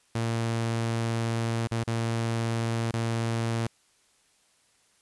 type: tone with dropouts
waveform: sawtooth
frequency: 114.8 Hz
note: A#2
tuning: 26 cents flat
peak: -22 dBFS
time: 0.15-3.67 s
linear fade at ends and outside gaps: 5 ms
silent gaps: 1.673-1.713 / 1.837-1.875 / 2.913-2.936 s
effects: white hiss -65 dBFS RMS until 5.01 s + resampled to 24000 Hz